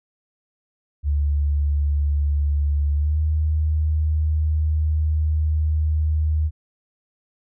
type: tone with pitch glide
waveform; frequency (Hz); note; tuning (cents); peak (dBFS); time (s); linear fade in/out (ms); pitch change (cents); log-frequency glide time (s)
sine; 72.5 to 77.26; D2 to D#2; -22 to -12; -17; 1.03-6.51; 50; +110; 2.94-3.2
effects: none